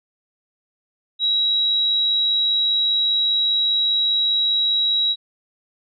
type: tone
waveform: sine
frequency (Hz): 3865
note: B7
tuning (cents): -38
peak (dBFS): -16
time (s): 1.19-5.16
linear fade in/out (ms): 50
effects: none